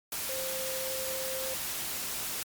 sine tone in noise, 525 Hz, C5, 6 cents sharp, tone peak -36 dBFS, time 0.29-1.54 s, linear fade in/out 2 ms, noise white, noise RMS -35 dBFS, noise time 0.12-2.43 s, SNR -4 dB, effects MP3 96 kbps

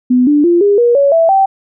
sine tone with pitch steps, 250 / 293.9 / 345.5 / 406.1 / 477.4 / 561.2 / 659.8 / 775.6 Hz, B3 / D4 / F4 / G#4 / A#4 / C#5 / E5 / G5, +21 / +1 / -19 / -39 / +41 / +21 / +1 / -19 cents, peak -6 dBFS, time 0.1-1.46 s, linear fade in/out 10 ms, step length 170 ms, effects none

